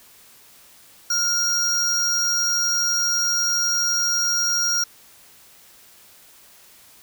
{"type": "tone pair together", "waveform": "square", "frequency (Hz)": [1407, 5628], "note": ["F6", "F8"], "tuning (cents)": [12, 12], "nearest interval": "2 octaves", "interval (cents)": 2400, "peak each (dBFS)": [-27, -20], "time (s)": [1.1, 4.84], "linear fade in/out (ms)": 5, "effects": ["white hiss -50 dBFS RMS until 7.02 s"]}